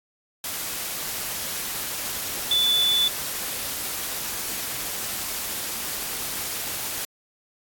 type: tone in noise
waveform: sine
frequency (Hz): 3483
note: A7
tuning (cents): -18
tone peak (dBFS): -18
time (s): 2.51-3.08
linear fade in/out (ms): 2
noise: white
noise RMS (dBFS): -30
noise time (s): 0.44-7.05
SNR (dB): +9
effects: AAC 64 kbps